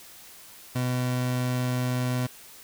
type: tone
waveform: 30% pulse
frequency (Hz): 125.5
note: B2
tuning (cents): +28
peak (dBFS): -22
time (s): 0.75-2.27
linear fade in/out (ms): 10
effects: white hiss -48 dBFS RMS until 2.63 s